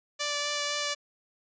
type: tone with vibrato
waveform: 5% pulse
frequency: 584 Hz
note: D5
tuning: 10 cents flat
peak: -17 dBFS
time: 0.19-0.95 s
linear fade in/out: 20 ms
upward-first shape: sine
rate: 3.9 Hz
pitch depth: 10 cents each way
effects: resampled to 16000 Hz